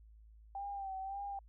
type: tone with vibrato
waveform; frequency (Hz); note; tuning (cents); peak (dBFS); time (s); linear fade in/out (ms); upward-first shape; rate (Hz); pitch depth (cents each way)
sine; 784; G5; 0; -39; 0.55-1.39; 2; sine; 1.8; 49
effects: added 54 Hz sine -56 dBFS peak until 1.48 s